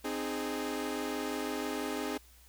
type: chord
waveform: sawtooth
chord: Ab major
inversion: first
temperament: equal with one note detuned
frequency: 261.6 / 307.7 / 415.3 Hz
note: C4 / Eb4 / Ab4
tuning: 0 / -19 / 0 cents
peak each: -34 dBFS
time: 0.04-2.18 s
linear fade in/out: 10 ms
effects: added 60 Hz sine -58 dBFS peak until 2.48 s + white hiss -61 dBFS RMS until 2.48 s